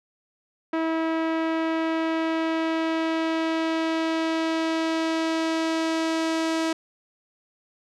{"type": "tone with low-pass filter sweep", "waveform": "sawtooth", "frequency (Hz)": 323.9, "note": "E4", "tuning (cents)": -30, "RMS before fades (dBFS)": -25, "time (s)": [0.73, 6.73], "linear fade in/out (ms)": 5, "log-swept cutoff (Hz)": [2000, 6900], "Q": 0.86, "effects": []}